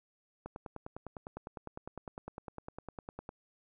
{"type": "click train", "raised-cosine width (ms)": 1, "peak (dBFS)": -28, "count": 29, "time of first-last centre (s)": [0.46, 3.291], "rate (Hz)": 9.89, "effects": []}